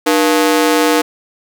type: ring-modulated tone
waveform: sawtooth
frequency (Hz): 392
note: G4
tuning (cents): 0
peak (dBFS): -3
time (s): 0.06-1.02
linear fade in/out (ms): 10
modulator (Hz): 88.8
effects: none